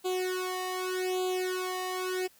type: tone with flanger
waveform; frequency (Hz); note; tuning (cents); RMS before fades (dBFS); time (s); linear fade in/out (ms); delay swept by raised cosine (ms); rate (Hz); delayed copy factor
sawtooth; 368.9; F#4; -5; -32; 0.04-2.28; 20; 0.27 to 1.04; 0.84; +1
effects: white hiss -61 dBFS RMS until 2.39 s